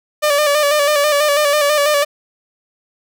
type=tone with vibrato; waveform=sawtooth; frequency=587.3 Hz; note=D5; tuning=in tune; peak=-8 dBFS; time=0.22-2.05 s; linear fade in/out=20 ms; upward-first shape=square; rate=6.1 Hz; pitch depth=44 cents each way; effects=none